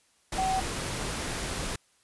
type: tone in noise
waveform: sine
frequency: 758 Hz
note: F#5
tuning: 42 cents sharp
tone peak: -25 dBFS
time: 0.38-0.6 s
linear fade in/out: 5 ms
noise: pink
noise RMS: -33 dBFS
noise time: 0.32-1.76 s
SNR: +5 dB
effects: white hiss -66 dBFS RMS until 2.03 s + resampled to 24000 Hz